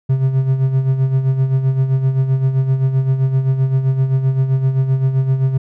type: tone with tremolo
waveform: triangle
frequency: 132.7 Hz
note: C3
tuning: 25 cents sharp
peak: -8 dBFS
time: 0.09-5.58 s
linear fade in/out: 10 ms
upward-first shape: sine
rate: 7.7 Hz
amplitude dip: 60%
effects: none